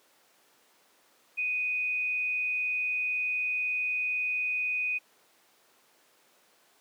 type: tone with frequency modulation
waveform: sine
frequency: 2489 Hz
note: D#7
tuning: in tune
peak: -27 dBFS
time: 1.37-4.99 s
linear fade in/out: 20 ms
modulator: 153 Hz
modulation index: 0.2
effects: pink hiss -63 dBFS RMS until 6.8 s + high-pass 400 Hz 12 dB/octave